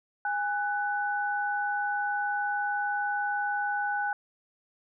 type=tone pair together; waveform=sine; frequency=820 / 1493.5 Hz; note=G#5 / F#6; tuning=-22 / +16 cents; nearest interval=minor seventh; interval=1038 cents; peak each=-29 / -30 dBFS; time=0.25-4.13 s; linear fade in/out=2 ms; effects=none